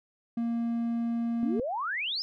triangle tone, 233.1 Hz, A#3, in tune, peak -25 dBFS, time 0.37-1.6 s, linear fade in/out 5 ms
sine exponential sweep, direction up, 244.8 to 5270 Hz, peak -29 dBFS, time 1.43-2.22 s, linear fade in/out 0 ms
click, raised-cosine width 2 ms, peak -22 dBFS, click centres 1.597 s
effects none

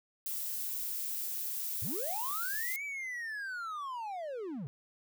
violet noise, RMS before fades -37 dBFS, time 0.26-2.76 s, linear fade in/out 0 ms
triangle linear two-way sweep, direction up then down, 71.9 to 2321 to 120.9 Hz, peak -35 dBFS, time 1.82-4.67 s, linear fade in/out 0 ms, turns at 2.84 s
effects none

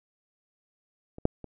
clicks, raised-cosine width 2 ms, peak -28 / -8 / -27 dBFS, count 3, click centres 1.184 / 1.254 / 1.443 s, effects none

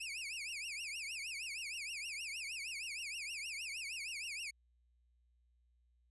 sawtooth tone with vibrato, 2489 Hz, D#7, in tune, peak -38 dBFS, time 0-4.51 s, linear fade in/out 10 ms, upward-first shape triangle, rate 6.4 Hz, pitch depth 260 cents each way, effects added 60 Hz sine -70 dBFS peak until 6.1 s + resampled to 24000 Hz

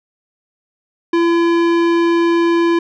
sine tone with tanh clipping, 338.5 Hz, E4, 46 cents sharp, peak -13 dBFS, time 1.13-2.79 s, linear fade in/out 5 ms, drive 18 dB, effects none

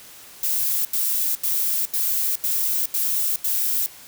violet noise bursts, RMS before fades -22 dBFS, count 7, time 0.43-3.862 s, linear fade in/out 2 ms, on 420 ms, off 82 ms, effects white hiss -44 dBFS RMS until 4.07 s

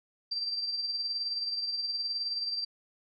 sine tone with tremolo, 4699 Hz, D8, in tune, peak -28 dBFS, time 0.31-2.65 s, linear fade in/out 10 ms, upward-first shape triangle, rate 19 Hz, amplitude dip 55%, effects none

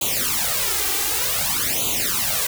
white noise with flanger, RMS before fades -22 dBFS, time 0.01-2.47 s, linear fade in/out 5 ms, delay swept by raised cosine 0.28 to 2.58 ms, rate 0.54 Hz, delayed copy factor +1, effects none

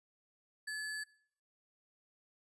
sine tone with sample-and-hold, 1715 Hz, A6, 45 cents flat, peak -37 dBFS, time 0.67-1.04 s, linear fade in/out 10 ms, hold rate 6300 Hz, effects noise-tail reverb RT60 0.6 s tail -20 dB re dry + resampled to 24000 Hz

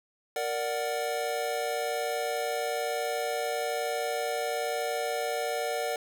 square chord, Bb augmented, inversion none, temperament equal, 466.2 / 587.3 / 740 Hz, Bb4 / D5 / F#5, 0 / 0 / 0 cents, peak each -34 dBFS, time 0.36-5.96 s, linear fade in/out 2 ms, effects none

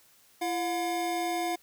square tone pair together, 338.2 / 716.6 Hz, E4 / F5, +44 / +44 cents, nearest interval octave + minor second, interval 1300 cents, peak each -33 / -31 dBFS, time 0.41-1.56 s, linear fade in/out 10 ms, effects white hiss -61 dBFS RMS until 1.62 s

